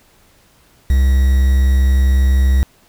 triangle tone with quantisation, 66.1 Hz, C2, 18 cents sharp, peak -7 dBFS, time 0.9-2.63 s, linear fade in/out 0 ms, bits 5, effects pink hiss -52 dBFS RMS until 2.88 s

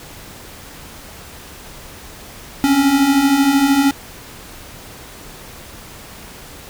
square beating tone pair, 266.5 / 279.5 Hz, C4 / C#4, +32 / +14 cents, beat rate 13 Hz, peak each -19 / -13 dBFS, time 2.64-3.91 s, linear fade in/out 0 ms, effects pink hiss -37 dBFS RMS until 6.69 s

